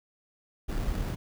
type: noise with sample-and-hold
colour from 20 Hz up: brown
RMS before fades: -30 dBFS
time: 0.68-1.16 s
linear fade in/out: 20 ms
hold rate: 3150 Hz
effects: none